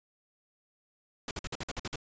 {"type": "noise bursts", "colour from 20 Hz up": "pink", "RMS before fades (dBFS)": -36, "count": 9, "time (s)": [1.28, 1.958], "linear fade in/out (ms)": 2, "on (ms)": 30, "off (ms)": 51, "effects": ["resampled to 16000 Hz"]}